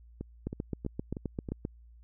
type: two click trains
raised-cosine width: 3 ms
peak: -24 / -20 dBFS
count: 5 / 10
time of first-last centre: 0.21-1.488 / 0.47-1.651 s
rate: 3.13 / 7.62 Hz
effects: added 58 Hz sine -52 dBFS peak until 2.03 s